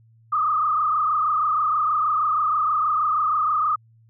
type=tone with frequency modulation; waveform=sine; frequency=1226 Hz; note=D#6; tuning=26 cents flat; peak=-18 dBFS; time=0.32-3.76 s; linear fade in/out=10 ms; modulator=26.3 Hz; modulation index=2.1; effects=added 113 Hz sine -52 dBFS peak until 4.09 s